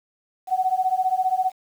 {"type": "beating tone pair", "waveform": "sine", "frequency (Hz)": [740, 755], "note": ["F#5", "F#5"], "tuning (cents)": [0, 35], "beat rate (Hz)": 15, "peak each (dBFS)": -22, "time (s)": [0.47, 1.52], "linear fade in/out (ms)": 50, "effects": ["8-bit"]}